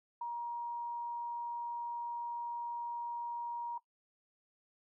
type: tone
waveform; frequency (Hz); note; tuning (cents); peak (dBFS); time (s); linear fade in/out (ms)
sine; 947; A#5; +27; -36; 0.21-3.78; 5
effects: noise-tail reverb RT60 0.1 s tail -19 dB re dry